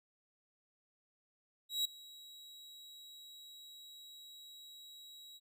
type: tone with ADSR envelope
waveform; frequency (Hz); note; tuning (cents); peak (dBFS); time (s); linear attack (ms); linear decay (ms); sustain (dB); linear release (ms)
40% pulse; 3862; B7; -39; -29; 1.69-5.4; 160; 6; -22; 37
effects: none